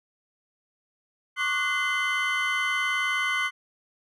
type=tone cluster; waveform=triangle; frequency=1098 / 1177 / 1478 / 2060 / 3049 Hz; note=C#6 / D6 / F#6 / C7 / G7; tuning=-17 / +3 / -2 / -28 / -49 cents; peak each=-31 / -32 / -28 / -25 / -32 dBFS; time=1.36-3.51 s; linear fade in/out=50 ms; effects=none